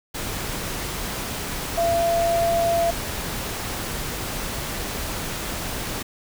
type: tone in noise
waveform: sine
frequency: 678 Hz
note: E5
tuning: 49 cents sharp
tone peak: -18 dBFS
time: 1.77-2.91 s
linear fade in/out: 10 ms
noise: pink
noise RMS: -29 dBFS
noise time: 0.14-6.03 s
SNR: +8 dB
effects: none